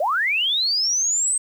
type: linear sweep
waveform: sine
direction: up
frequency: 535 to 8372 Hz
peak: -18 dBFS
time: 0-1.38 s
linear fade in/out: 5 ms
effects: 8-bit